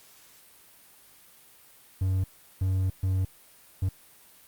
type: tone bursts at uneven times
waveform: triangle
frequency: 94 Hz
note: F#2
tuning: 28 cents sharp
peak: -21 dBFS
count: 4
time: 2.01-2.24 / 2.61-2.9 / 3.03-3.25 / 3.82-3.89 s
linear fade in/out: 5 ms
effects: white hiss -55 dBFS RMS until 4.47 s + Opus 48 kbps